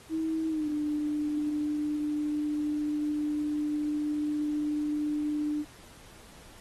sine tone with pitch glide, 320 to 298.6 Hz, D#4 to D4, +49 to +29 cents, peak -27 dBFS, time 0.09-5.65 s, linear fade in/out 50 ms, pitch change -120 cents, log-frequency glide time 0.48-0.69 s, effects pink hiss -53 dBFS RMS until 6.6 s + AAC 32 kbps

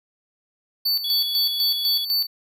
square tone with tremolo, 4500 Hz, C#8, 25 cents sharp, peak -19 dBFS, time 0.85-2.27 s, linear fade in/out 10 ms, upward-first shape square, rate 4 Hz, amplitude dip 65%
triangle tone, 3394 Hz, G#7, 37 cents sharp, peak -23 dBFS, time 1.04-2.05 s, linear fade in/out 5 ms
effects none

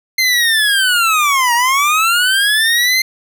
25% pulse linear two-way sweep, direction down then up, 2093 to 931 to 2093 Hz, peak -7 dBFS, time 0.18-3.02 s, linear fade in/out 5 ms, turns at 1.54 s, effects none

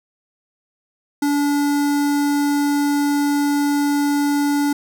square tone with notch filter, 288.1 Hz, D4, 33 cents flat, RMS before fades -18 dBFS, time 1.22-4.73 s, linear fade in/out 5 ms, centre 2800 Hz, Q 1.3, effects none

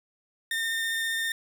30% pulse tone with vibrato, 1817 Hz, A#6, 45 cents flat, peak -24 dBFS, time 0.51-1.32 s, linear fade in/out 2 ms, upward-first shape sine, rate 15 Hz, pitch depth 10 cents each way, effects none

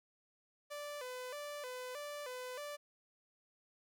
sawtooth tone with vibrato, 543 Hz, C#5, 36 cents flat, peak -39 dBFS, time 0.7-2.77 s, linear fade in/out 20 ms, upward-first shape square, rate 1.6 Hz, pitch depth 130 cents each way, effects none

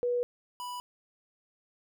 sine / square tone pair in turn, 486.9 / 985.1 Hz, B4 / B5, -25 / -5 cents, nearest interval octave, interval 1220 cents, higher second, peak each -26 / -37 dBFS, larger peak first, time 0.03-0.23 / 0.6-0.8 s, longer neither, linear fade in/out 0 ms, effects none

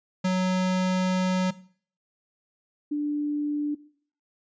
square / sine tone pair in turn, 185 / 294.4 Hz, F#3 / D4, 0 / +4 cents, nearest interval minor sixth, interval 804 cents, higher second, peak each -22 / -24 dBFS, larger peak first, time 0.24-1.51 / 2.91-3.75 s, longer first, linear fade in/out 10 ms, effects noise-tail reverb RT60 0.5 s tail -18 dB re dry + resampled to 16000 Hz

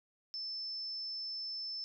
sine tone, 5280 Hz, E8, 2 cents sharp, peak -38 dBFS, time 0.34-1.84 s, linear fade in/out 0 ms, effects none

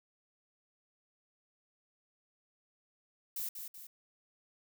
violet noise with echo, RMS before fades -38 dBFS, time 3.36-3.49 s, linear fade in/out 5 ms, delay 190 ms, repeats 2, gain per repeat -6 dB, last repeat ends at 3.87 s, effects none

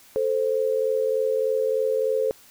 sine tone pair together, 440 / 523.3 Hz, A4 / C5, 0 / 0 cents, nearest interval minor third, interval 300 cents, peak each -23 dBFS, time 0.16-2.31 s, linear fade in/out 0 ms, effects white hiss -52 dBFS RMS until 2.5 s

